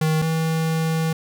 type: tone pair in turn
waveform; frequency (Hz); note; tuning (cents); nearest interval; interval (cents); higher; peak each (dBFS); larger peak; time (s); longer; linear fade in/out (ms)
square; 157.4 / 161.27; D#3 / E3; +20 / -38; unison; 42; second; -18 / -20; first; 0.01-0.22 / 0.22-1.13; second; 5
effects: none